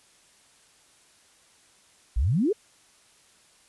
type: exponential sweep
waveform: sine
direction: up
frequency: 49 to 464.5 Hz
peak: -20 dBFS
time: 2.16-2.53 s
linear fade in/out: 10 ms
effects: white hiss -59 dBFS RMS until 3.68 s + resampled to 24000 Hz